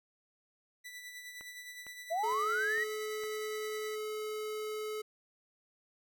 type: tone with tremolo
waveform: sawtooth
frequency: 1975.5 Hz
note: B6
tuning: in tune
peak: -40 dBFS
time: 0.84-3.96 s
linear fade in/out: 20 ms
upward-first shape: sine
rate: 9.7 Hz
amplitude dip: 45%
type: click train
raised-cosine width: 0.5 ms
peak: -36 dBFS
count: 5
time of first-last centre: 1.41-3.236 s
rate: 2.19 Hz
type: linear sweep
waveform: sine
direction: up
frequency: 625 to 1970 Hz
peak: -30 dBFS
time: 2.1-2.85 s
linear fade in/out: 20 ms
type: tone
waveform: square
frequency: 428.9 Hz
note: A4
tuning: 44 cents flat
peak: -37 dBFS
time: 2.23-5.02 s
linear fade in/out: 10 ms
effects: none